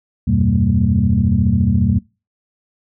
sine tone cluster, 81.6 / 95.7 / 123.4 / 192.7 / 227.7 Hz, E2 / G2 / B2 / G3 / A#3, -17 / -41 / -1 / -29 / -40 cents, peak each -18 dBFS, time 0.27-1.99 s, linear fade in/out 10 ms, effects noise-tail reverb RT60 0.3 s tail -25 dB re dry + tanh soft clip ceiling -1 dBFS

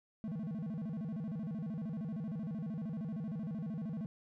triangle tone with vibrato, 187 Hz, F#3, 19 cents sharp, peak -35 dBFS, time 0.24-4.06 s, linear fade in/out 0 ms, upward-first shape square, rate 13 Hz, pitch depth 280 cents each way, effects none

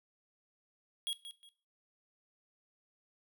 square tone with echo, 3306 Hz, G#7, 9 cents flat, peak -34 dBFS, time 1.07-1.13 s, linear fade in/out 0 ms, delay 180 ms, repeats 2, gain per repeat -11 dB, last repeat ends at 1.49 s, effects noise-tail reverb RT60 0.4 s tail -19 dB re dry

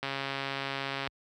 click train, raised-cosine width 0.3 ms, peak -17 dBFS, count 144, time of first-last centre 0.03-1.074 s, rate 137 Hz, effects high-pass 60 Hz 12 dB/octave

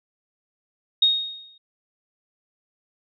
sine tone with exponential decay, 3729 Hz, A#7, in tune, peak -12 dBFS, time 1.02-1.58 s, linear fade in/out 5 ms, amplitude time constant 120 ms, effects none

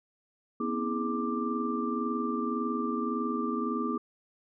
sine tone cluster, 241.7 / 263.5 / 321.5 / 416.4 / 1181 Hz, B3 / C4 / E4 / G#4 / D6, -37 / +12 / -43 / +5 / +9 cents, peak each -32 / -38 / -35 / -36 / -34 dBFS, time 0.6-3.98 s, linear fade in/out 5 ms, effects none

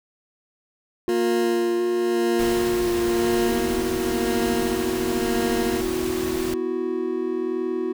triangle tone with vibrato, 354.1 Hz, F4, 24 cents sharp, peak -18 dBFS, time 1.08-3.49 s, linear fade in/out 0 ms, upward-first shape square, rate 1.4 Hz, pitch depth 13 cents each way
20% pulse tone with tremolo, 233.1 Hz, A#3, in tune, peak -18 dBFS, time 1.09-5.81 s, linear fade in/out 0 ms, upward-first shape sine, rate 0.97 Hz, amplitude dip 60%
pink noise, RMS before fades -32 dBFS, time 2.39-6.54 s, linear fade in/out 2 ms
triangle chord, B suspended fourth, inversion none, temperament just, 246.9 / 329.3 / 370.4 Hz, B3 / E4 / F#4, 0 / -2 / +2 cents, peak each -29 / -26 / -23 dBFS, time 3.48-7.93 s, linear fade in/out 10 ms
effects none

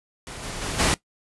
pink noise with level steps, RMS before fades -37 / -33 / -29 / -20 dBFS, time 0.27-0.94 s, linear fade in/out 0 ms, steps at 0.42 / 0.61 / 0.78 s, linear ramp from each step 20 ms, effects noise-tail reverb RT60 0.1 s tail -18 dB re dry + resampled to 24000 Hz

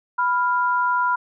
sine tone pair together, 988.6 / 1396.9 Hz, B5 / F6, +1 / 0 cents, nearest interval tritone, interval 599 cents, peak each -19 / -22 dBFS, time 0.18-1.16 s, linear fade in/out 10 ms, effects none

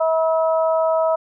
harmonic tone, 322.5 Hz, E4, 38 cents flat, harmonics 2 / 3 / 4, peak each -16 / -24 / -26 dBFS, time 0-1.16 s, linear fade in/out 10 ms, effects none

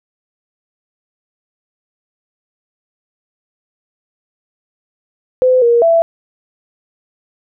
sine tone with pitch steps, 510 / 471.7 / 666 Hz, C5 / A#4 / E5, -44 / +20 / +18 cents, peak -7 dBFS, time 5.42-6.02 s, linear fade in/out 0 ms, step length 200 ms, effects none

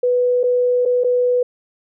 sine tone with dropouts, 493.9 Hz, B4, in tune, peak -13 dBFS, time 0.03-1.43 s, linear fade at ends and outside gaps 5 ms, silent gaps 0.433-0.438 / 0.853-0.858 / 1.037-1.044 s, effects none

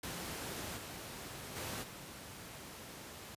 pink noise with level steps, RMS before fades -42 / -46 / -41 / -49 dBFS, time 0.03-3.35 s, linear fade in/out 5 ms, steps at 0.76 / 1.55 / 1.82 s, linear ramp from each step 20 ms, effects high-pass 80 Hz 12 dB/octave + resampled to 32000 Hz

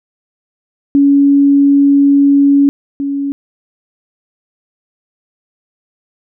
sine tone pair in turn, 281.1 / 280 Hz, C#4 / C#4, +24 / +18 cents, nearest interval unison, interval 6 cents, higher first, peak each -5 / -14 dBFS, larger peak first, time 0.95-2.69 / 3-3.32 s, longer first, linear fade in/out 0 ms, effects none

